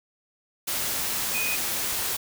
sine tone in noise, 2489 Hz, D#7, in tune, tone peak -27 dBFS, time 1.34-1.56 s, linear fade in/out 10 ms, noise white, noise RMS -28 dBFS, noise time 0.67-2.17 s, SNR -2 dB, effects none

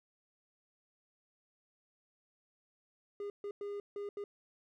triangle tone bursts at uneven times, 406.8 Hz, G#4, 36 cents flat, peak -36 dBFS, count 5, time 3.2-3.3 / 3.44-3.51 / 3.61-3.8 / 3.96-4.09 / 4.17-4.24 s, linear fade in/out 2 ms, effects none

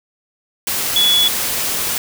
sine tone in noise, 3400 Hz, G#7, 40 cents sharp, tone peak -11 dBFS, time 0.96-1.28 s, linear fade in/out 2 ms, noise white, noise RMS -20 dBFS, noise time 0.67-1.98 s, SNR +6 dB, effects none

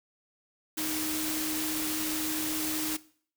sine tone in noise, 311.1 Hz, D#4, in tune, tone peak -34 dBFS, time 0.77-2.97 s, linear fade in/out 10 ms, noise white, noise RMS -33 dBFS, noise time 0.77-2.97 s, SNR -4 dB, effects noise-tail reverb RT60 0.5 s tail -19 dB re dry

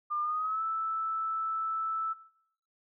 sine tone with pitch glide, 1200 to 1316.2 Hz, D6 to E6, +37 to -3 cents, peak -29 dBFS, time 0.1-2.14 s, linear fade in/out 20 ms, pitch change +160 cents, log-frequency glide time 0.21-0.62 s, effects noise-tail reverb RT60 0.7 s tail -19 dB re dry

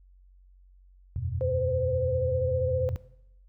sine chord, E suspended second, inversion none, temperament equal, 82.41 / 92.5 / 123.47 Hz, E2 / F#2 / B2, 0 / 0 / 0 cents, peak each -33 dBFS, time 1.16-2.96 s, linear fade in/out 0 ms
sine tone with vibrato, 513 Hz, C5, 34 cents flat, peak -26 dBFS, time 1.41-2.89 s, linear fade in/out 0 ms, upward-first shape triangle, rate 15 Hz, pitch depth 37 cents each way
effects noise-tail reverb RT60 0.8 s tail -18 dB re dry + added 46 Hz sine -53 dBFS peak until 3.48 s

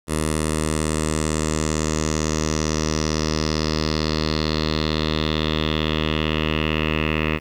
10% pulse tone with low-pass filter sweep, 77.78 Hz, D#2, in tune, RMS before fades -22 dBFS, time 0.07-7.4 s, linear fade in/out 50 ms, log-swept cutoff 10000 to 2500 Hz, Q 4.8, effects 8-bit

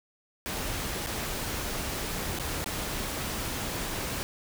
pink noise with dropouts, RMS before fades -33 dBFS, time 0.46-4.23 s, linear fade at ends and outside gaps 0 ms, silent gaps 1.063-1.07 / 2.388-2.397 / 2.643-2.66 s, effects none

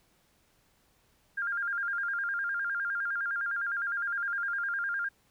sine tone with vibrato, 1500 Hz, F#6, 23 cents sharp, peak -29 dBFS, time 1.37-5.09 s, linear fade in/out 10 ms, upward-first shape square, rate 9.8 Hz, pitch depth 120 cents each way, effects pink hiss -68 dBFS RMS until 5.3 s

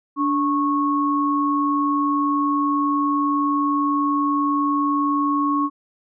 sine tone pair together, 290.3 / 1100 Hz, D4 / C#6, -20 / -14 cents, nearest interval octave + major seventh, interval 2306 cents, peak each -20 dBFS, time 0.16-5.7 s, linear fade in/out 50 ms, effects none

